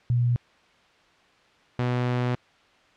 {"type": "tone pair in turn", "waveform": ["sine", "sawtooth"], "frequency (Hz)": [120.9, 123.58], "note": ["B2", "B2"], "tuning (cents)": [-36, 2], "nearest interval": "unison", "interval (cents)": 38, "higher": "second", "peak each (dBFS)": -19, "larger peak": "neither", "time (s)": [[0.1, 0.36], [1.79, 2.35]], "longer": "second", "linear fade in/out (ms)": 0, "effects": ["white hiss -58 dBFS RMS until 2.96 s", "low-pass 3000 Hz 12 dB/octave"]}